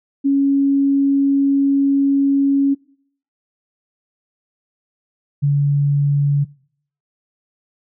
sine tone pair in turn, 277.2 / 142.83 Hz, C#4 / D3, 0 / -48 cents, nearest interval major seventh, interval 1148 cents, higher first, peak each -12 dBFS, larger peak neither, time 0.24-2.75 / 5.42-6.45 s, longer first, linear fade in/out 20 ms, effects noise-tail reverb RT60 0.6 s tail -23 dB re dry

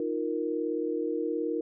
sine chord, Eb suspended second, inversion none, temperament just, 311.1 / 350 / 466.7 Hz, Eb4 / F4 / Bb4, 0 / +4 / +2 cents, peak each -32 / -33 / -31 dBFS, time 0-1.61 s, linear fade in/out 2 ms, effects none

